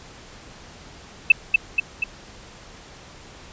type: tone with echo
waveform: sine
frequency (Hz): 2637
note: E7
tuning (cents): 0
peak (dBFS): -6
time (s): 1.3-1.32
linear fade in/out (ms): 5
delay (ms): 240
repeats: 3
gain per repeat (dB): -4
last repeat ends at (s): 2.04
effects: pink hiss -44 dBFS RMS until 3.52 s + resampled to 16000 Hz